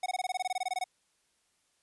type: tone bursts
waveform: square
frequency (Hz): 740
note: F#5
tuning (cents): 0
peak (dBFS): -30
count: 16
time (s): 0.03-0.841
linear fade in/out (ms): 5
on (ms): 31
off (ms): 21
effects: white hiss -73 dBFS RMS until 1.82 s + resampled to 24000 Hz